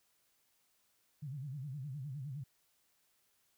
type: tone with vibrato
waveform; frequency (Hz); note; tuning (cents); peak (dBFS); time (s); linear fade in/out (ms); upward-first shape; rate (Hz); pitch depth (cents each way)
sine; 138.59; C#3; 0; -40; 1.22-2.44; 10; sine; 9.7; 170
effects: white hiss -75 dBFS RMS until 3.57 s